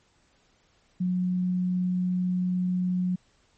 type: tone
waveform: sine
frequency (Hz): 181.5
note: F#3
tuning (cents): -33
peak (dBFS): -23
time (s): 1-3.16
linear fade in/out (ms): 10
effects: pink hiss -65 dBFS RMS until 3.57 s + MP3 32 kbps